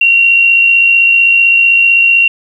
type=tone with amplitude modulation; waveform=sine; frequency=2749 Hz; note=F7; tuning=28 cents flat; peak=-3 dBFS; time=0.01-2.28 s; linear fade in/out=5 ms; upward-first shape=sine; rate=55.7 Hz; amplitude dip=35%; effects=7-bit